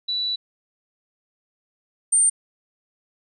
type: tone pair in turn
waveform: sine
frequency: 3951 / 8870 Hz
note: B7 / C#9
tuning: 0 / 0 cents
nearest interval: octave + major second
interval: 1400 cents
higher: second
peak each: -22 / -14 dBFS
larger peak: second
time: 0.08-0.36 / 2.12-2.3 s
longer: first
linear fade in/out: 10 ms
effects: none